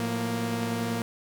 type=tone cluster; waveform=sawtooth; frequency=111.6 / 178.1 / 233.5 Hz; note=A2 / F3 / A#3; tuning=+25 / +34 / +3 cents; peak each=-29 / -33 / -25 dBFS; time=0-1.02 s; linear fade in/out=0 ms; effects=none